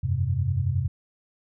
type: chord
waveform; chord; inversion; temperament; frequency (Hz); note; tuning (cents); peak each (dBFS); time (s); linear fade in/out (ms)
sine; F suspended second; none; equal; 87.31 / 98 / 130.81; F2 / G2 / C3; 0 / 0 / 0; -27 / -26 / -26; 0.03-0.88; 10
effects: none